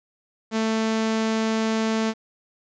sawtooth tone, 221.6 Hz, A3, 13 cents sharp, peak -17 dBFS, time 0.51-2.14 s, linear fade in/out 50 ms, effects resampled to 16000 Hz + 8-bit

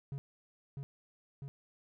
triangle tone with echo, 138.59 Hz, C#3, in tune, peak -35 dBFS, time 0.12-0.18 s, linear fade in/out 0 ms, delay 650 ms, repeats 2, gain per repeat -2 dB, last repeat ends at 1.48 s, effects none

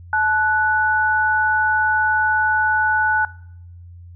sine tone pair together, 865.8 / 1480 Hz, A5 / F#6, -28 / 0 cents, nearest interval major sixth, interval 928 cents, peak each -19 / -17 dBFS, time 0.13-3.25 s, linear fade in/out 2 ms, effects noise-tail reverb RT60 0.7 s tail -21 dB re dry + added 87 Hz sine -37 dBFS peak until 4.15 s

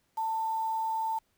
sine tone with quantisation, 891 Hz, A5, 22 cents sharp, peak -28 dBFS, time 0.17-1.19 s, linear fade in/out 10 ms, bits 8, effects pink hiss -73 dBFS RMS until 1.37 s

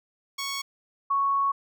10% pulse / sine tone pair in turn, 1108.7 / 1108.7 Hz, C#6 / C#6, 0 / 0 cents, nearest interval unison, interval 0 cents, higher neither, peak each -21 dBFS, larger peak neither, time 0.38-0.62 / 1.1-1.52 s, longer second, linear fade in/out 10 ms, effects none

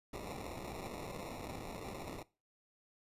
blue noise with sample-and-hold, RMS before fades -45 dBFS, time 0.13-2.23 s, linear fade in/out 5 ms, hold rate 1575 Hz, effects noise-tail reverb RT60 0.3 s tail -20 dB re dry + resampled to 32000 Hz

